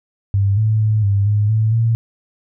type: tone with pitch steps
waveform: sine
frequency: 99.2 / 108.9 / 107.9 / 100.1 / 104.4 / 109.8 / 114.3 Hz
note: G2 / A2 / A2 / G2 / G#2 / A2 / A#2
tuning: +21 / -17 / -33 / +37 / +10 / -3 / -34 cents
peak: -12 dBFS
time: 0.34-1.95 s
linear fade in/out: 0 ms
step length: 230 ms
effects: none